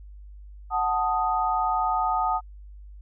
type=chord; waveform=sine; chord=D# diminished; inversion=first; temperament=equal; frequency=740 / 880 / 1244.5 Hz; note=F#5 / A5 / D#6; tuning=0 / 0 / 0 cents; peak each=-26 dBFS; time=0.7-2.41 s; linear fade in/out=50 ms; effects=added 50 Hz sine -41 dBFS peak until 3.01 s